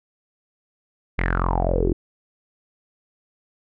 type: tone with low-pass filter sweep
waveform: sawtooth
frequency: 44.05 Hz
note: F1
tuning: 16 cents sharp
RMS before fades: -21 dBFS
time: 1.18-1.93 s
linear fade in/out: 10 ms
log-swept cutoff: 2200 to 330 Hz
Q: 8.4
effects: none